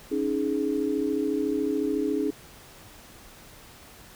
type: chord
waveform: sine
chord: C# suspended second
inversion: none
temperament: equal with one note detuned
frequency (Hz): 277.2 / 311.1 / 419.2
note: C#4 / D#4 / G#4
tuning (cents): 0 / 0 / +16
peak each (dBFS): -28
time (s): 0.11-2.31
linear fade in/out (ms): 10
effects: pink hiss -49 dBFS RMS until 4.15 s